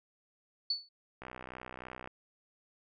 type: tone with exponential decay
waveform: sine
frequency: 4461 Hz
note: C#8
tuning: 10 cents sharp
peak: -26 dBFS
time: 0.7-0.89 s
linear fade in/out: 5 ms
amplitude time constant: 41 ms
type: click train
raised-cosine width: 0.5 ms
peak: -29 dBFS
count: 55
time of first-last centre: 1.22-2.074 s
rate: 63.2 Hz
effects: none